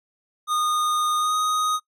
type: tone with pitch glide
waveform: square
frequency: 1228 to 1248 Hz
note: D#6 to D#6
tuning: -23 to +5 cents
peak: -21 dBFS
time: 0.47-1.8 s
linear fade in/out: 50 ms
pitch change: +28 cents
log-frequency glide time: 1.18-1.35 s
effects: noise-tail reverb RT60 0.1 s tail -23 dB re dry + low-pass 12000 Hz 12 dB/octave